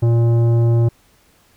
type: tone with tanh clipping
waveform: triangle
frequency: 116.8 Hz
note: A#2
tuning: 4 cents sharp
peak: -13 dBFS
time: 0.02-0.89 s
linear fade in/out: 10 ms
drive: 16 dB
effects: pink hiss -55 dBFS RMS until 1.56 s